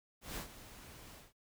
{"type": "noise with ADSR envelope", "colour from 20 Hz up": "pink", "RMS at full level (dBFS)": -41, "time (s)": [0.21, 1.33], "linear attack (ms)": 150, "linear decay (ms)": 110, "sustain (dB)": -13, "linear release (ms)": 160, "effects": ["noise-tail reverb RT60 0.1 s tail -26 dB re dry"]}